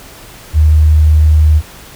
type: tone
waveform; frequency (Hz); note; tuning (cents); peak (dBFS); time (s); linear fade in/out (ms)
sine; 77; D#2; -17; -4; 0.53-1.62; 50
effects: pink hiss -35 dBFS RMS until 1.95 s